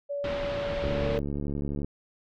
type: tone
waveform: sine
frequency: 570 Hz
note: C#5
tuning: 48 cents sharp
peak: -29 dBFS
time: 0.09-1.2 s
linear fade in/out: 20 ms
type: low-pass noise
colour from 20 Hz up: pink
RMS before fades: -35 dBFS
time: 0.24-1.18 s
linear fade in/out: 2 ms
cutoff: 3700 Hz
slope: 24 dB/octave
type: tone with exponential growth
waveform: sine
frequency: 455.4 Hz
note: A#4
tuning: 40 cents flat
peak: -27 dBFS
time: 0.4-1.19 s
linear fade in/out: 0 ms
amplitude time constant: 170 ms
type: click train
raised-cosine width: 3 ms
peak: -20 dBFS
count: 73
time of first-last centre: 0.84-1.846 s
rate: 71.6 Hz
effects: none